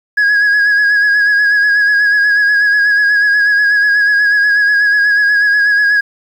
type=tone with vibrato; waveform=sine; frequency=1661.2 Hz; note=G#6; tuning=in tune; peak=-5 dBFS; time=0.17-6.01 s; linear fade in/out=10 ms; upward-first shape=sine; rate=8.2 Hz; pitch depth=36 cents each way; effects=tanh soft clip ceiling -7 dBFS + 7-bit